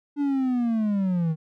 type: linear sweep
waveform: triangle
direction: down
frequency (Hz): 292.3 to 154.4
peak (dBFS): -19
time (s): 0.16-1.36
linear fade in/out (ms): 50
effects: none